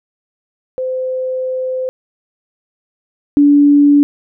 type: tone pair in turn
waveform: sine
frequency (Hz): 515 / 288.3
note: C5 / D4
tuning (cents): -28 / -32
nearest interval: minor seventh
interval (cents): 1004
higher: first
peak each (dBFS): -16 / -5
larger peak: second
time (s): 0.78-1.89 / 3.37-4.03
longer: first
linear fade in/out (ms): 0
effects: none